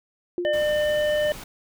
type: tone with exponential decay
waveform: sine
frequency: 352.1 Hz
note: F4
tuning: 14 cents sharp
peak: -21 dBFS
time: 0.38-0.75 s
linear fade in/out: 1 ms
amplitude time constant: 79 ms
type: harmonic tone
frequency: 600 Hz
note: D5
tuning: 37 cents sharp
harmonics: 1 / 3 / 5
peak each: -20 / -30 / -34 dBFS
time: 0.45-1.32 s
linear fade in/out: 0 ms
type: noise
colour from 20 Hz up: pink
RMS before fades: -39 dBFS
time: 0.53-1.44 s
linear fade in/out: 5 ms
effects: none